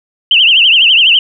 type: tone with vibrato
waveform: sine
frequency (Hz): 2901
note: F#7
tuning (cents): -35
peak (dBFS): -4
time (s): 0.31-1.19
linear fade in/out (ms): 2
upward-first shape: triangle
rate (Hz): 12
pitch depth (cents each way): 190
effects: none